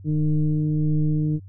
sine tone with frequency modulation, 152.8 Hz, D#3, 31 cents flat, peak -18 dBFS, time 0.04-1.4 s, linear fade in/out 50 ms, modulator 152 Hz, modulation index 0.85, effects added 96 Hz sine -39 dBFS peak until 1.48 s

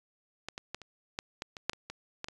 clicks, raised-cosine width 0.2 ms, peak -20 / -22 / -19 / -30 / -16 / -19 / -25 / -10 / -27 / -23 / -19 / -24 dBFS, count 12, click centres 0.486 / 0.579 / 0.746 / 0.817 / 1.189 / 1.421 / 1.568 / 1.696 / 1.733 / 1.9 / 2.244 / 2.285 s, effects resampled to 24000 Hz

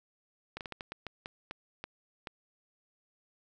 slowing click train, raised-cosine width 0.3 ms, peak -23 dBFS, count 11, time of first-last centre 0.57-2.272 s, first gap 38 ms, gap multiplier 1.31, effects none

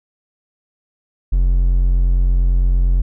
triangle tone, 44.4 Hz, F1, 29 cents sharp, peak -9 dBFS, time 1.32-3.02 s, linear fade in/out 10 ms, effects none

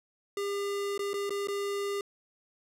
square tone with dropouts, 402.1 Hz, G4, 44 cents sharp, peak -31 dBFS, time 0.37-2.01 s, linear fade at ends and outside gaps 2 ms, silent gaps 0.978-0.992 / 1.133-1.14 / 1.295-1.305 / 1.473-1.484 s, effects low-pass 12000 Hz 12 dB/octave

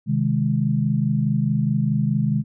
sine chord, Ab major, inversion first, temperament equal, 130.81 / 155.56 / 207.7 Hz, C3 / Eb3 / Ab3, 0 / 0 / 0 cents, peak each -22 dBFS, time 0.06-2.44 s, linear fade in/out 50 ms, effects none

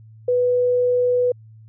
sine tone, 493.9 Hz, B4, in tune, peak -15 dBFS, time 0.28-1.32 s, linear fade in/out 5 ms, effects added 110 Hz sine -42 dBFS peak until 1.68 s

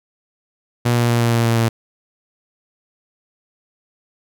sawtooth tone with pitch steps, 120.1 / 119.2 / 118.31 / 117.42 / 116.55 / 115.67 / 114.81 Hz, B2 / A#2 / A#2 / A#2 / A#2 / A#2 / A#2, -48 / +39 / +26 / +13 / 0 / -13 / -26 cents, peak -10 dBFS, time 0.85-1.69 s, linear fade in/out 10 ms, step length 120 ms, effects none

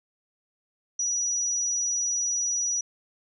sine tone, 5840 Hz, F#8, 24 cents flat, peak -24 dBFS, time 0.99-2.81 s, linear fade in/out 5 ms, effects none

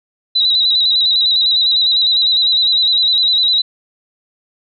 sine tone with vibrato, 3912 Hz, B7, 17 cents flat, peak -10 dBFS, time 0.35-3.62 s, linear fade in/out 10 ms, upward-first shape square, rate 9.9 Hz, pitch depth 41 cents each way, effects none

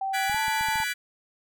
sine tone with pitch glide, 775 to 880 Hz, G5 to A5, -20 to 0 cents, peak -26 dBFS, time 0.01-0.84 s, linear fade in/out 5 ms, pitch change +220 cents, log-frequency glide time 0.27-0.37 s
35% pulse chord, G# half-diminished seventh, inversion third, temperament equal with one note detuned, 1480 / 1681.5 / 1975.5 / 2349 Hz, F#6 / G#6 / B6 / D7, 0 / +21 / 0 / 0 cents, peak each -31 dBFS, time 0.13-0.94 s, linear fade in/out 20 ms
clicks, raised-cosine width 5 ms, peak -30 dBFS, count 7, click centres 0.297 / 0.345 / 0.482 / 0.61 / 0.686 / 0.757 / 0.802 s
effects none

